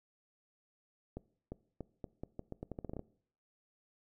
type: accelerating click train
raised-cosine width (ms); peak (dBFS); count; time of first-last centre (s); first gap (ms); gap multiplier
2; -28; 15; 1.17-2.994; 350; 0.82
effects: noise-tail reverb RT60 0.6 s tail -21 dB re dry